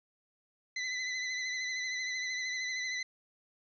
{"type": "tone with vibrato", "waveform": "sawtooth", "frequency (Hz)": 2014, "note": "B6", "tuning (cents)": 33, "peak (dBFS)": -30, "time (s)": [0.76, 3.03], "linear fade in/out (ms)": 5, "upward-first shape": "sine", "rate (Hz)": 13, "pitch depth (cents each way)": 36, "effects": ["resampled to 16000 Hz", "12-bit"]}